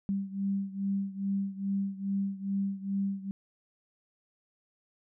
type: beating tone pair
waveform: sine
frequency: 196 / 198.4 Hz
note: G3 / G3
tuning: 0 / +21 cents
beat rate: 2.4 Hz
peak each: -31 / -34 dBFS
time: 0.09-3.31 s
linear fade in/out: 0 ms
effects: none